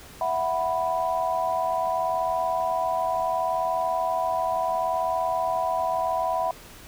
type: chord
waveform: sine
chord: E suspended second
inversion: none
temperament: equal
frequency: 659.3 / 740 / 987.8 Hz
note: E5 / F#5 / B5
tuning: 0 / 0 / 0 cents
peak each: -27 dBFS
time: 0.21-6.51 s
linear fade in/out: 2 ms
effects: pink hiss -46 dBFS RMS until 6.87 s